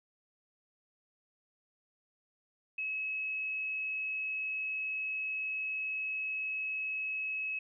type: tone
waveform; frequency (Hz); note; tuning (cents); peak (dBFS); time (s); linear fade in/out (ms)
sine; 2573; E7; -43; -33; 2.78-7.59; 5
effects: none